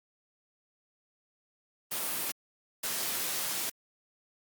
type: noise bursts at uneven times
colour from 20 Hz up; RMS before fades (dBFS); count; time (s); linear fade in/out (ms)
white; -33; 2; 1.91-2.32 / 2.83-3.7; 10
effects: high-pass 150 Hz 12 dB/octave + Opus 32 kbps